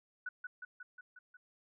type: tone with echo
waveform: sine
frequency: 1480 Hz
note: F#6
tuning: in tune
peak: -37 dBFS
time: 0.26-0.29 s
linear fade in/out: 5 ms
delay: 180 ms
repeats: 6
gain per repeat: -3 dB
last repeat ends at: 1.37 s
effects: none